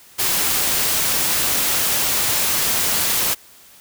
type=noise; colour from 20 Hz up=white; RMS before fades=-19 dBFS; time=0.18-3.35 s; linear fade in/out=20 ms; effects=white hiss -47 dBFS RMS until 3.8 s